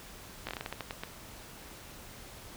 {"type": "slowing click train", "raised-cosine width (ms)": 0.3, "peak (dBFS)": -20, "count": 11, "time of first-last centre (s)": [0.47, 1.035], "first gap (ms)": 17, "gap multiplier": 1.25, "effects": ["pink hiss -49 dBFS RMS until 2.56 s"]}